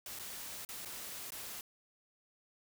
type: noise with dropouts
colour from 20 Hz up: white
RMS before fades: -45 dBFS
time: 0.06-1.61 s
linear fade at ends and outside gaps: 2 ms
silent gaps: 0.19-0.195 / 0.65-0.689 / 0.85-0.856 / 1.305-1.32 s
effects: none